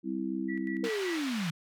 sine chord, C major, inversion second, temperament just, 196.22 / 261.6 / 327 Hz, G3 / C4 / E4, +2 / 0 / -14 cents, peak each -36 / -35 / -34 dBFS, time 0.03-0.9 s, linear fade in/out 50 ms
sine tone with tremolo, 1951 Hz, B6, 22 cents flat, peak -38 dBFS, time 0.48-1.2 s, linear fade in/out 20 ms, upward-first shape square, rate 5.2 Hz, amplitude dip 75%
sine linear sweep, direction down, 475.7 to 152.2 Hz, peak -30 dBFS, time 0.83-1.51 s, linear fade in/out 10 ms
white band-pass noise, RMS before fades -40 dBFS, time 0.84-1.5 s, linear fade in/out 0 ms, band 950 to 3100 Hz, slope 12 dB/octave
effects none

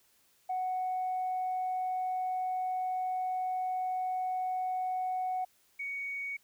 sine tone pair in turn, 741 / 2237 Hz, F#5 / C#7, +2 / +15 cents, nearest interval octave + perfect fifth, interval 1913 cents, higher second, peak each -29 / -34 dBFS, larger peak first, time 0.49-5.45 / 5.79-6.37 s, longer first, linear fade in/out 10 ms, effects tanh soft clip ceiling -27 dBFS + white hiss -68 dBFS RMS until 6.43 s

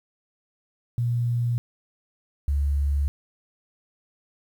sine tone pair in turn, 119.5 / 71.06 Hz, A#2 / C#2, +43 / +44 cents, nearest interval major sixth, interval 899 cents, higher first, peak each -21 / -20 dBFS, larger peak second, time 0.98-1.58 / 2.48-3.08 s, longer neither, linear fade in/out 0 ms, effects 9-bit

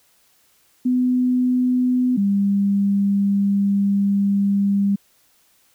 sine tone pair in turn, 251 / 199.5 Hz, B3 / G3, +28 / +31 cents, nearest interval major third, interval 397 cents, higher first, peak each -15 dBFS, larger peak neither, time 0.85-2.17 / 2.17-4.96 s, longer second, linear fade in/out 10 ms, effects white hiss -59 dBFS RMS until 5.74 s

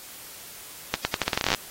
accelerating click train, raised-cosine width 0.2 ms, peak -5 dBFS, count 16, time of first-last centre 0.94-1.548 s, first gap 110 ms, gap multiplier 0.83, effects white hiss -43 dBFS RMS until 1.7 s + AAC 48 kbps

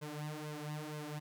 sawtooth tone with flanger, 150.9 Hz, D3, 47 cents sharp, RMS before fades -43 dBFS, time 0.01-1.2 s, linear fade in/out 20 ms, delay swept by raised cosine 1.9 to 5.6 ms, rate 2.1 Hz, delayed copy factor +0.8, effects none

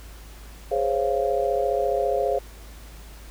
sine chord, Db major seventh, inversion second, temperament just, 415.8 / 519.7 / 554.4 / 693 Hz, Ab4 / C5 / Db5 / F5, +2 / -12 / 0 / -14 cents, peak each -26 dBFS, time 0.71-2.39 s, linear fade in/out 10 ms, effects added 53 Hz sine -41 dBFS peak until 3.3 s + pink hiss -48 dBFS RMS until 3.3 s

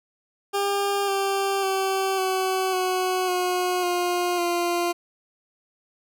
20% pulse tone with pitch steps, 400.5 / 392.5 / 384.6 / 376.9 / 369.4 / 362 / 354.7 / 347.6 Hz, G4 / G4 / G4 / F#4 / F#4 / F#4 / F4 / F4, +37 / +2 / -33 / +32 / -3 / -38 / +27 / -8 cents, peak -17 dBFS, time 0.53-4.93 s, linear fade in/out 20 ms, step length 550 ms, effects none

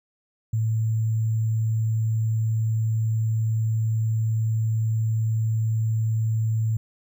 sine tone with sample-and-hold, 111.1 Hz, A2, 17 cents sharp, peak -20 dBFS, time 0.53-6.77 s, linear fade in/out 5 ms, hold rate 7350 Hz, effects none

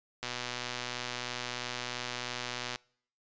click train, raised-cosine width 0.2 ms, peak -18 dBFS, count 312, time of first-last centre 0.23-2.758 s, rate 123 Hz, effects noise-tail reverb RT60 0.6 s tail -26 dB re dry + resampled to 16000 Hz

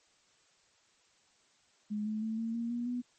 sine tone with pitch steps, 210 / 215.5 / 221.2 / 227 / 233 / 239.1 / 245.4 Hz, G#3 / A3 / A3 / A#3 / A#3 / A#3 / B3, +19 / -36 / +9 / -46 / -1 / +44 / -11 cents, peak -32 dBFS, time 1.9-3.02 s, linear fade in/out 20 ms, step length 160 ms, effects white hiss -68 dBFS RMS until 3.18 s + MP3 32 kbps

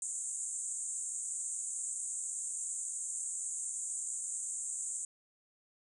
pink band-pass noise, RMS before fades -39 dBFS, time 0.02-5.05 s, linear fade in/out 2 ms, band 6900 to 9000 Hz, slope 96 dB/octave, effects none

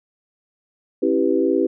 sine chord, C# half-diminished seventh, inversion none, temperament equal with one note detuned, 270.9 / 329.6 / 392 / 493.9 Hz, C#4 / E4 / G4 / B4, -40 / 0 / 0 / 0 cents, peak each -22 / -20 / -20 / -23 dBFS, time 1.02-1.67 s, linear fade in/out 10 ms, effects none

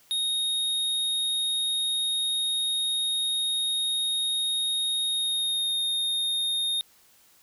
square tone with pitch glide, 3729 to 3690 Hz, A#7 to A#7, 0 to -18 cents, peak -25 dBFS, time 0.11-6.81 s, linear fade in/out 0 ms, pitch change -18 cents, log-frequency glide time 5.06-5.83 s, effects white hiss -59 dBFS RMS until 7.42 s

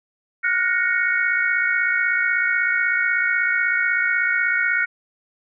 sine chord, Gb major seventh, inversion third, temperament equal with one note detuned, 1423.8 / 1480 / 1864.7 / 2217 Hz, F6 / Gb6 / Bb6 / Db7, +33 / 0 / 0 / 0 cents, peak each -23 dBFS, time 0.43-4.86 s, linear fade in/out 20 ms, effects none

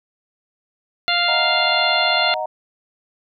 harmonic tone, 698 Hz, F5, 1 cent flat, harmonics 1 / 2 / 3 / 4 / 5 / 6, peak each -23 / -23 / -23 / -23 / -23 / -23 dBFS, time 1.08-2.34 s, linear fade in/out 0 ms
sine chord, D# minor, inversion none, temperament equal, 622.3 / 740 / 932.3 Hz, D#5 / F#5 / A#5, 0 / 0 / 0 cents, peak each -25 / -26 / -27 dBFS, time 1.28-2.46 s, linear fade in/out 5 ms
effects none

